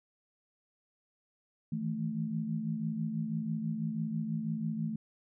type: tone cluster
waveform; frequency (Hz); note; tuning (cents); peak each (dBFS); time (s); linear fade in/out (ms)
sine; 158.1 / 164.2 / 219.9; D#3 / E3 / A3; +28 / -6 / -1; -38 / -37 / -34; 1.72-4.96; 5
effects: none